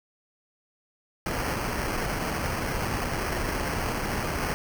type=noise with sample-and-hold; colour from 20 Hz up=pink; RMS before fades=-29 dBFS; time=1.26-4.54 s; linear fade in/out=0 ms; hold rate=3675 Hz; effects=none